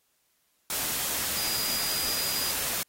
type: tone in noise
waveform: sine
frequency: 4896 Hz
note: D#8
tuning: 29 cents flat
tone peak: -31 dBFS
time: 1.37-2.51 s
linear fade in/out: 2 ms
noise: white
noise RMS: -30 dBFS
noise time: 0.7-2.83 s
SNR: -4 dB
effects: white hiss -71 dBFS RMS until 2.88 s + AAC 48 kbps